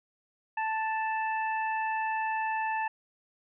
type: harmonic tone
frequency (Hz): 880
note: A5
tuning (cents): 0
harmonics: 1 / 2 / 3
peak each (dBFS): -29 / -35 / -39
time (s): 0.57-2.88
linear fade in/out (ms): 5
effects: none